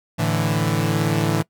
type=chord; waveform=sawtooth; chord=A suspended fourth; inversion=none; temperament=equal; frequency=110 / 146.83 / 164.81 Hz; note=A2 / D3 / E3; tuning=0 / 0 / 0 cents; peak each=-19 / -19 / -18 dBFS; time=0.18-1.43 s; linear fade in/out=20 ms; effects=noise-tail reverb RT60 0.1 s tail -22 dB re dry